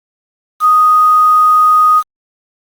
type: tone with quantisation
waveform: sine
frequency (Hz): 1244.5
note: D#6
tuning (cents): 0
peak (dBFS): -5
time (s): 0.6-2.03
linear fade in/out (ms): 50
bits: 5
effects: Opus 48 kbps